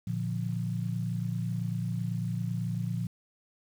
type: chord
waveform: sine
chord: Bb major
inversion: none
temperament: equal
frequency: 116.54 / 146.83 / 174.61 Hz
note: Bb2 / D3 / F3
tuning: 0 / 0 / 0 cents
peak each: -32 / -37 / -33 dBFS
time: 0.07-3.07 s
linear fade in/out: 5 ms
effects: 9-bit